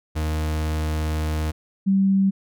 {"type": "tone pair in turn", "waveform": ["40% pulse", "sine"], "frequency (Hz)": [77.6, 194.02], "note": ["D#2", "G3"], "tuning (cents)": [-4, -18], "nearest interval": "octave + major third", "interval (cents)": 1586, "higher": "second", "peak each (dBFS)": [-21, -15], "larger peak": "second", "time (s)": [[0.15, 1.52], [1.86, 2.31]], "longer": "first", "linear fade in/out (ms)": 20, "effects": []}